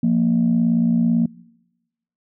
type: tone pair together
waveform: sine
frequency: 175.08 / 233.1 Hz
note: F3 / A#3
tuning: +5 / 0 cents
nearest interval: perfect fourth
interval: 495 cents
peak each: -18 / -15 dBFS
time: 0.03-1.26 s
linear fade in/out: 5 ms
effects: noise-tail reverb RT60 1.0 s tail -24 dB re dry + tanh soft clip ceiling -9 dBFS